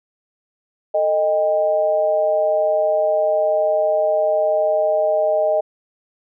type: tone with amplitude modulation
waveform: sine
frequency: 621 Hz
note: D#5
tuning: 3 cents flat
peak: -11 dBFS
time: 0.94-5.61 s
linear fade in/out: 10 ms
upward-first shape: sine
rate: 179 Hz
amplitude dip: 75%
effects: none